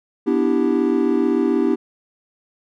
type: chord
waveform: triangle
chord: E minor seventh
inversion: second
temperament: equal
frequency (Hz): 246.9 / 293.7 / 329.6 / 392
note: B3 / D4 / E4 / G4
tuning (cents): 0 / 0 / 0 / 0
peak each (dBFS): -19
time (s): 0.26-1.76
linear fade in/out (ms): 20
effects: none